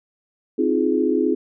sine chord, F minor seventh, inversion second, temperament just, 261.9 / 314.3 / 349.2 / 419.1 Hz, C4 / Eb4 / F4 / Ab4, +2 / +18 / 0 / +16 cents, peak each -22 dBFS, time 0.58-1.35 s, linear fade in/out 10 ms, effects none

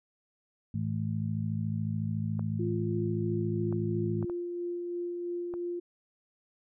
harmonic tone, 53.9 Hz, A1, 35 cents flat, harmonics 2 / 3 / 4, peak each -32 / -34 / -35 dBFS, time 0.74-4.25 s, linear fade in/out 5 ms
clicks, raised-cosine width 1 ms, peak -29 dBFS, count 5, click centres 2.394 / 3.726 / 4.227 / 4.298 / 5.539 s
sine tone with tremolo, 349.2 Hz, F4, in tune, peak -31 dBFS, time 2.59-5.8 s, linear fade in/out 10 ms, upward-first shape sine, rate 3 Hz, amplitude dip 25%
effects none

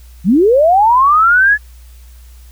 sine linear sweep, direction up, 155.3 to 1730 Hz, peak -6 dBFS, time 0.24-1.58 s, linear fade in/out 50 ms, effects added 60 Hz sine -35 dBFS peak until 2.51 s + white hiss -49 dBFS RMS until 2.51 s

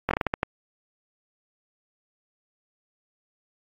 slowing click train, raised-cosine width 0.5 ms, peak -8 dBFS, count 8, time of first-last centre 0.09-0.431 s, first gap 20 ms, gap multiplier 1.29, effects AAC 32 kbps

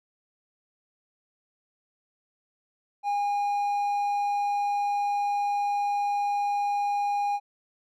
triangle tone, 815 Hz, G#5, 33 cents flat, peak -22 dBFS, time 3.03-7.4 s, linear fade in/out 50 ms, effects none

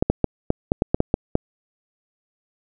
clicks, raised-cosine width 2 ms, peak -3 dBFS, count 10, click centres 0.025 / 0.1 / 0.243 / 0.504 / 0.719 / 0.821 / 0.945 / 1.004 / 1.141 / 1.354 s, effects none

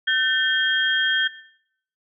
sine tone cluster, 1532 / 1785 / 3231 Hz, G6 / A6 / G#7, -40 / +24 / -48 cents, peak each -22 dBFS, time 0.07-1.28 s, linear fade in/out 10 ms, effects noise-tail reverb RT60 0.7 s tail -19 dB re dry

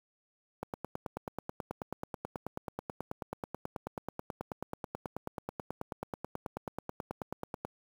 click train, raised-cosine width 1 ms, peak -22 dBFS, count 66, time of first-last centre 0.63-7.649 s, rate 9.26 Hz, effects high-pass 80 Hz 12 dB/octave + 8-bit

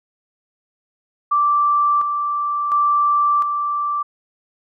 sine tone with tremolo, 1170 Hz, D6, 7 cents flat, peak -13 dBFS, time 1.31-4.03 s, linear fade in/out 10 ms, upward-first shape square, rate 0.71 Hz, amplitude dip 45%, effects none

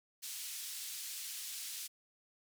white band-pass noise, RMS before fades -44 dBFS, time 0.22-1.88 s, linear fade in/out 20 ms, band 2900 to 12000 Hz, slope 12 dB/octave, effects none

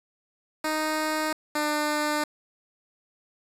10% pulse tone pair in turn, 310.2 / 299.8 Hz, D#4 / D4, -5 / +36 cents, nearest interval minor second, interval 59 cents, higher first, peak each -17 / -16 dBFS, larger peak second, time 0.64-1.33 / 1.55-2.24 s, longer neither, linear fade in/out 5 ms, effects resampled to 32000 Hz + 7-bit

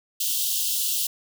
white high-pass noise, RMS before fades -25 dBFS, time 0.2-1.07 s, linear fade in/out 5 ms, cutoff 2800 Hz, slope 96 dB/octave, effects none

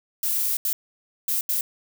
violet noise bursts at uneven times, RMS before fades -24 dBFS, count 4, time 0.23-0.57 / 0.65-0.73 / 1.28-1.41 / 1.49-1.61 s, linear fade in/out 2 ms, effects none

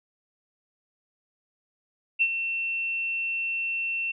sine tone with ADSR envelope, 2700 Hz, E7, 41 cents sharp, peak -17 dBFS, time 2.19-4.12 s, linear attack 27 ms, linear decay 58 ms, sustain -9 dB, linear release 11 ms, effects none

